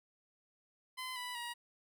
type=tone with pitch steps; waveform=15% pulse; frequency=1024 / 988 / 953.2 Hz; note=C6 / B5 / A#5; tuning=-38 / 0 / +38 cents; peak=-34 dBFS; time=0.97-1.54 s; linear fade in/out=20 ms; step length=190 ms; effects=none